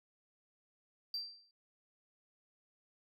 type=tone with exponential decay; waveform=sine; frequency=4699 Hz; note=D8; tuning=in tune; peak=-32 dBFS; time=1.14-1.51 s; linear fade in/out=2 ms; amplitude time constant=79 ms; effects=tanh soft clip ceiling -34 dBFS